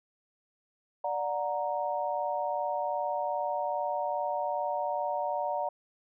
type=chord; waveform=sine; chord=D augmented; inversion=none; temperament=equal with one note detuned; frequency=587.3 / 729.8 / 932.3 Hz; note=D5 / F#5 / A#5; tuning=0 / -24 / 0 cents; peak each=-33 dBFS; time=1.04-5.69 s; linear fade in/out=5 ms; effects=none